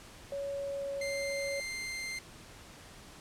sine tone with pitch glide, 560 to 556.5 Hz, C#5 to C#5, +18 to +7 cents, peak -34 dBFS, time 0.32-1.6 s, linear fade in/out 2 ms, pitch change -11 cents, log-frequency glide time 0.51-0.94 s
sawtooth tone, 2093 Hz, C7, in tune, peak -33 dBFS, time 1.01-2.19 s, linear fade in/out 5 ms
effects pink hiss -52 dBFS RMS until 3.2 s + low-pass 10000 Hz 12 dB/octave

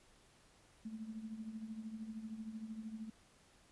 sine tone with tremolo, 220 Hz, A3, in tune, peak -40 dBFS, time 0.85-3.1 s, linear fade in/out 5 ms, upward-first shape triangle, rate 13 Hz, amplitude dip 75%, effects pink hiss -67 dBFS RMS until 3.71 s + resampled to 24000 Hz

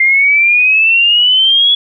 sine exponential sweep, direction up, 2093 to 3394 Hz, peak -6 dBFS, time 0-1.75 s, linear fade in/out 5 ms, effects none

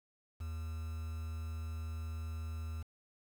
triangle tone with quantisation, 80.1 Hz, E2, 49 cents flat, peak -36 dBFS, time 0.4-2.83 s, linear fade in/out 10 ms, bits 9, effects none

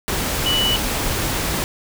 sine tone in noise, 2960 Hz, F#7, in tune, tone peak -17 dBFS, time 0.46-0.76 s, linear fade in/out 0 ms, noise pink, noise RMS -22 dBFS, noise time 0.08-1.64 s, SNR +2 dB, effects none

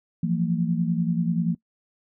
sine tone cluster, 169.2 / 179.5 / 227.3 Hz, E3 / F3 / A#3, +45 / +48 / -43 cents, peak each -23 / -27 / -27 dBFS, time 0.23-1.55 s, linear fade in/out 5 ms, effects noise-tail reverb RT60 0.1 s tail -21 dB re dry

